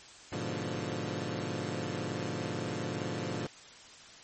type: chord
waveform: 15% pulse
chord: G# diminished seventh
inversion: none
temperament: equal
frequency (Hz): 103.83 / 123.47 / 146.83 / 174.61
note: G#2 / B2 / D3 / F3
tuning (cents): 0 / 0 / 0 / 0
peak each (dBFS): -33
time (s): 0.32-3.47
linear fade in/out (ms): 5
effects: white hiss -52 dBFS RMS until 4.23 s + MP3 32 kbps